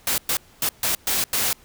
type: noise bursts at uneven times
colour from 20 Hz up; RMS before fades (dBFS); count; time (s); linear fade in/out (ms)
white; -22; 6; 0.07-0.18 / 0.29-0.37 / 0.62-0.69 / 0.83-0.95 / 1.07-1.24 / 1.33-1.53; 2
effects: pink hiss -53 dBFS RMS until 1.64 s